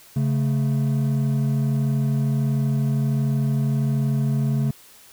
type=tone pair together; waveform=triangle; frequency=138.59 / 220 Hz; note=C#3 / A3; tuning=0 / 0 cents; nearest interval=minor sixth; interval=800 cents; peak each=-17 / -23 dBFS; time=0.16-4.71 s; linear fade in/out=5 ms; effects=tanh soft clip ceiling -9 dBFS + white hiss -49 dBFS RMS until 5.12 s